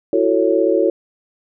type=chord; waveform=sine; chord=F# minor seventh; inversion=third; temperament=just; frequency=333 / 370 / 444 / 555 Hz; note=E4 / F#4 / A4 / C#5; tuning=+18 / 0 / +16 / +2 cents; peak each=-18 dBFS; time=0.13-0.9 s; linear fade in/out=2 ms; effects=none